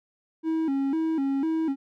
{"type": "tone with vibrato", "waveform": "triangle", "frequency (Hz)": 296.7, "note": "D4", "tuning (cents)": 18, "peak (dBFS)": -21, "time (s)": [0.43, 1.76], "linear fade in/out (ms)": 50, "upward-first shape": "square", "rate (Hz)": 2, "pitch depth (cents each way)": 140, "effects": []}